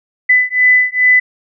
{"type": "beating tone pair", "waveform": "sine", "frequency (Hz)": [2000, 2002.4], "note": ["B6", "B6"], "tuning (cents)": [21, 23], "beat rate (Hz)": 2.4, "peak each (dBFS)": [-11, -11], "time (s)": [0.29, 1.2], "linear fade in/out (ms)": 10, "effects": []}